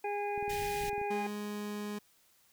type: harmonic tone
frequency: 409.6 Hz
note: G#4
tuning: 24 cents flat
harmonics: 1 / 2 / 4 / 5 / 6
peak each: -36 / -35 / -49 / -52 / -43 dBFS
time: 0.04-1.27 s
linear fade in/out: 5 ms
type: clicks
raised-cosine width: 3 ms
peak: -35 dBFS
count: 11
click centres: 0.378 / 0.427 / 0.48 / 0.532 / 0.622 / 0.745 / 0.837 / 0.881 / 0.931 / 0.98 / 1.015 s
type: band-stop noise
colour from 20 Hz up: pink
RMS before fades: -42 dBFS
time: 0.49-0.9 s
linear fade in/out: 10 ms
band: 190 to 1700 Hz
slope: 48 dB/octave
type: tone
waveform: 30% pulse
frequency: 207.7 Hz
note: G#3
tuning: in tune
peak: -34 dBFS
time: 1.1-1.99 s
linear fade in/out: 10 ms
effects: white hiss -67 dBFS RMS until 2.52 s